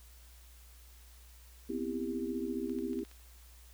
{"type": "chord", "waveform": "sine", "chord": "C major seventh", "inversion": "third", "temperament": "equal with one note detuned", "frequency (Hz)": [246.9, 261.6, 329.6, 396.6], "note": ["B3", "C4", "E4", "G4"], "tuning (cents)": [0, 0, 0, 20], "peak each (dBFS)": -39, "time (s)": [1.69, 3.04], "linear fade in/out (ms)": 10}
{"type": "clicks", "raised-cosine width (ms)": 0.2, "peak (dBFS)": -38, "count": 6, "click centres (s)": [2.696, 2.787, 2.932, 2.99, 3.05, 3.114]}
{"effects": ["added 60 Hz sine -54 dBFS peak until 3.73 s", "white hiss -61 dBFS RMS until 3.73 s"]}